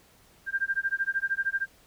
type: tone with tremolo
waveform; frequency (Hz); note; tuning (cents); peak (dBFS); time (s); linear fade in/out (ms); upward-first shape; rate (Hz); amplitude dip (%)
sine; 1590; G6; +24; -22; 0.46-1.67; 50; sine; 13; 100
effects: pink hiss -59 dBFS RMS until 1.86 s